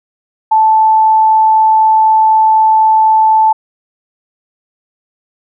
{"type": "tone", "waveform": "sine", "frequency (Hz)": 876, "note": "A5", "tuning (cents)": -8, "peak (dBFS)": -5, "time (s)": [0.51, 3.53], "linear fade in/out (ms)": 10, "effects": []}